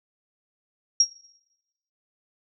sine tone with exponential decay, 5610 Hz, F8, 7 cents sharp, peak -11 dBFS, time 1-1.11 s, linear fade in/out 5 ms, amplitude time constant 23 ms, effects noise-tail reverb RT60 0.9 s tail -18 dB re dry

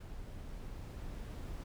brown noise with level ramp, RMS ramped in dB -47 to -42 dBFS, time 0-1.64 s, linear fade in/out 10 ms, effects none

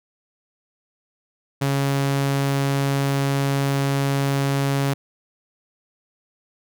sawtooth tone, 138.59 Hz, C#3, in tune, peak -15 dBFS, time 1.61-4.94 s, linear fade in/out 10 ms, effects none

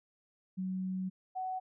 sine tone pair in turn, 186.9 / 747.6 Hz, F#3 / F#5, +18 / +18 cents, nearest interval 2 octaves, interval 2400 cents, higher second, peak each -33 / -34 dBFS, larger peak first, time 0.57-1.1 / 1.35-1.6 s, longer first, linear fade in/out 20 ms, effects none

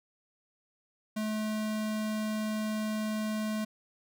square tone, 215.4 Hz, A3, 37 cents flat, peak -31 dBFS, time 1.16-3.65 s, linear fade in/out 10 ms, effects none

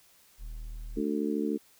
triangle tone, 38.91 Hz, D#1, 1 cent sharp, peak -35 dBFS, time 0.38-1.02 s, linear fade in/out 50 ms
harmonic tone, 73.42 Hz, D2, in tune, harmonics 3 / 4 / 5 / 6, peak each -32 / -31 / -35 / -35 dBFS, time 0.96-1.58 s, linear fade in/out 20 ms
effects white hiss -61 dBFS RMS until 1.79 s

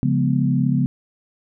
sine chord, C# dominant seventh, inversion none, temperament equal, 138.59 / 174.61 / 207.7 / 246.9 Hz, C#3 / E#3 / G#3 / B3, 0 / 0 / 0 / 0 cents, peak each -19 / -23 / -24 / -21 dBFS, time 0.03-0.86 s, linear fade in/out 0 ms, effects none

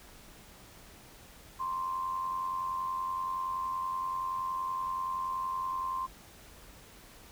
sine tone with amplitude modulation, 1046.5 Hz, C6, in tune, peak -29 dBFS, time 1.59-6.07 s, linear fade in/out 20 ms, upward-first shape sine, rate 90.6 Hz, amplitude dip 50%, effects added 50 Hz sine -62 dBFS peak until 7.31 s + pink hiss -54 dBFS RMS until 7.31 s

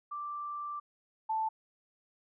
sine tone pair in turn, 1175 / 880.3 Hz, D6 / A5, +1 / +1 cents, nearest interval perfect fourth, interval 500 cents, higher first, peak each -36 / -29 dBFS, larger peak second, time 0.11-0.8 / 1.29-1.49 s, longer first, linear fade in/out 10 ms, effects none

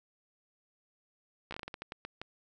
slowing click train, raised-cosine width 0.3 ms, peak -24 dBFS, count 12, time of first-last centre 1.51-2.216 s, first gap 14 ms, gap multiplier 1.28, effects none

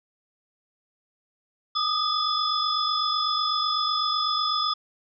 sine tone cluster, 1210 / 1258 / 3455 / 5090 Hz, D#6 / D#6 / A7 / D#8, -49 / +19 / -32 / +39 cents, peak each -28 dBFS, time 1.75-4.74 s, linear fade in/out 10 ms, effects none

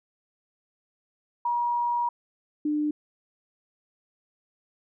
sine tone pair in turn, 956 / 299.3 Hz, A#5 / D4, +43 / +33 cents, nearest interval octave + minor sixth, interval 2010 cents, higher first, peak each -23 / -23 dBFS, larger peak neither, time 1.45-2.09 / 2.65-2.91 s, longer first, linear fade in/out 5 ms, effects none

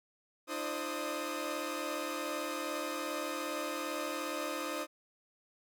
sawtooth tone cluster, 298.8 / 336.2 / 526 / 600 / 1254 Hz, D4 / E4 / C5 / D5 / D#6, +30 / +34 / +9 / +37 / +13 cents, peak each -38 / -39 / -37 / -39 / -38 dBFS, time 0.47-4.87 s, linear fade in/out 50 ms, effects none

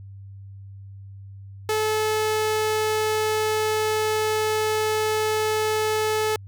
sawtooth tone, 432.2 Hz, A4, 31 cents flat, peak -17 dBFS, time 1.69-6.36 s, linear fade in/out 2 ms, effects added 98 Hz sine -38 dBFS peak until 6.47 s

